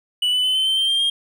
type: tone with pitch steps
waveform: triangle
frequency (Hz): 2960 / 2996 / 3033 / 3070 / 3107 / 3145 / 3183 / 3222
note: F#7 / F#7 / F#7 / G7 / G7 / G7 / G7 / G7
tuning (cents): 0 / +21 / +42 / -37 / -16 / +5 / +26 / +47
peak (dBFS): -15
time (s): 0.22-1.1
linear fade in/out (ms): 5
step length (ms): 110
effects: none